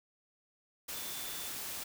sine tone in noise, 3509 Hz, A7, 5 cents flat, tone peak -49 dBFS, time 0.94-1.49 s, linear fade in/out 10 ms, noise white, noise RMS -41 dBFS, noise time 0.88-1.84 s, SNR -11 dB, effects none

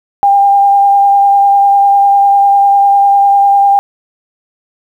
sine tone with vibrato, 799 Hz, G5, 33 cents sharp, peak -4 dBFS, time 0.23-3.79 s, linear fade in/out 0 ms, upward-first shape triangle, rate 10 Hz, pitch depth 17 cents each way, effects 7-bit

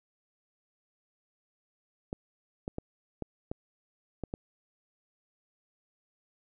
clicks, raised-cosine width 2 ms, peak -21 dBFS, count 7, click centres 2.129 / 2.679 / 2.784 / 3.223 / 3.515 / 4.237 / 4.339 s, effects none

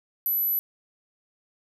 sine tone, 11950 Hz, F#9, 16 cents sharp, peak -22 dBFS, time 0.26-0.59 s, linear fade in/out 0 ms, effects none

